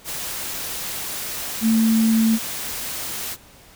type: tone in noise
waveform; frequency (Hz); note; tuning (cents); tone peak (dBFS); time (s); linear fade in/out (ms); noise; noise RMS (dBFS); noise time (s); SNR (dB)
sine; 223.7; A3; +29; -14; 1.61-2.39; 50; white; -29; 0.04-3.37; +12
effects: pink hiss -48 dBFS RMS until 3.75 s